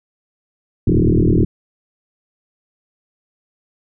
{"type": "tone with frequency modulation", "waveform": "sine", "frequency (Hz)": 102.7, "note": "G#2", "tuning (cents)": -19, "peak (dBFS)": -10, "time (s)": [0.87, 1.45], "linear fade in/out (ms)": 5, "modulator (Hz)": 39.2, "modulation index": 7, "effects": []}